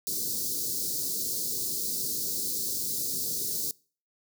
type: band-stop noise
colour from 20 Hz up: white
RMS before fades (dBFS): -31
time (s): 0.07-3.71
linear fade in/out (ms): 0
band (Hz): 490 to 4200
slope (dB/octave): 48
effects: noise-tail reverb RT60 0.4 s tail -24 dB re dry + high-pass 100 Hz 12 dB/octave